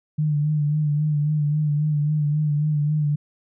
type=tone with vibrato; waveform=sine; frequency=149.8 Hz; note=D3; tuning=35 cents sharp; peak=-18 dBFS; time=0.18-3.16 s; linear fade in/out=10 ms; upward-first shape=sine; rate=3.7 Hz; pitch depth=41 cents each way; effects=none